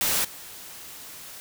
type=noise with level steps; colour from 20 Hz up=white; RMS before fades=-24 / -42 dBFS; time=0.01-1.4 s; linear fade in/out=0 ms; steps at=0.24 s; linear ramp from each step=10 ms; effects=none